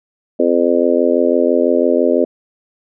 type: harmonic tone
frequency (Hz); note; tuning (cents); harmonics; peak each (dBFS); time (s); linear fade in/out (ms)
86; F2; -26; 3 / 4 / 5 / 6 / 7; -17 / -17 / -17 / -17 / -17; 0.39-2.25; 10
effects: none